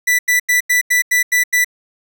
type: tone bursts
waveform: 45% pulse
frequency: 1975.5 Hz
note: B6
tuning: in tune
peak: -11 dBFS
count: 8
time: 0.07-1.646 s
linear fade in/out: 10 ms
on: 120 ms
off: 88 ms
effects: none